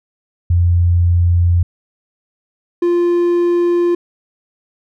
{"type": "tone pair in turn", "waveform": ["sine", "triangle"], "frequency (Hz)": [87, 348], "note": ["F2", "F4"], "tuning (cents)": [-6, -6], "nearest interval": "2 octaves", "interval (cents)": 2400, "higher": "second", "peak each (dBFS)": -9, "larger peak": "neither", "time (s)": [[0.5, 1.63], [2.82, 3.95]], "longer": "neither", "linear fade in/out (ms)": 5, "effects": []}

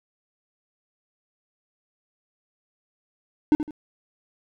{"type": "tone with echo", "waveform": "triangle", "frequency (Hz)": 302.4, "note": "D#4", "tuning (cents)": -49, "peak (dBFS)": -11, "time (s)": [3.52, 3.55], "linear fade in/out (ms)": 0, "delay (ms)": 79, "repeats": 2, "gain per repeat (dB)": -10, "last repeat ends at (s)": 3.708, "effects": []}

